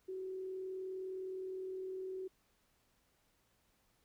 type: tone with frequency modulation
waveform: sine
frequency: 376.2 Hz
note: F#4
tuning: 29 cents sharp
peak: -40 dBFS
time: 0.08-2.28 s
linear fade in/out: 10 ms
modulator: 39.5 Hz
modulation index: 0.22
effects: pink hiss -75 dBFS RMS until 4.04 s